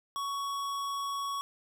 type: tone with hard clipping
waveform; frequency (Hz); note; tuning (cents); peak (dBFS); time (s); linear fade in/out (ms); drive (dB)
sine; 1117; C#6; +13; -34; 0.16-1.41; 0; 17
effects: none